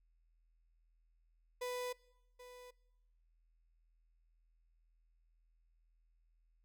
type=tone with echo; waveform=35% pulse; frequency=496.2 Hz; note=B4; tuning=8 cents sharp; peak=-37 dBFS; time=1.61-1.93 s; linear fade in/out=10 ms; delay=780 ms; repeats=1; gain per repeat=-14 dB; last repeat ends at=2.71 s; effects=noise-tail reverb RT60 1.0 s tail -23 dB re dry + added 41 Hz sine -70 dBFS peak until 6.64 s